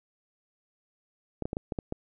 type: clicks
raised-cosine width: 2 ms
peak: -18 dBFS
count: 7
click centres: 1.423 / 1.455 / 1.531 / 1.569 / 1.722 / 1.788 / 1.924 s
effects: none